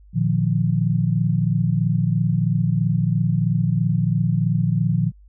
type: chord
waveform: sine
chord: Bb suspended fourth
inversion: none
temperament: equal with one note detuned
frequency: 116.54 / 151.57 / 174.61 Hz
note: Bb2 / Eb3 / F3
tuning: 0 / -45 / 0 cents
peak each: -21 dBFS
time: 0.13-5.12 s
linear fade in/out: 50 ms
effects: added 50 Hz sine -45 dBFS peak until 5.28 s